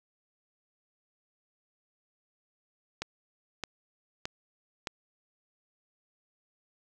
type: click train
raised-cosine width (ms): 0.2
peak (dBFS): -16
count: 4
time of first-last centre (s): 3.02-4.872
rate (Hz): 1.62
effects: none